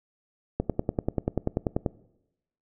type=click train; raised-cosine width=2 ms; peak=-11 dBFS; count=14; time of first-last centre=0.6-1.862 s; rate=10.3 Hz; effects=noise-tail reverb RT60 0.9 s tail -21 dB re dry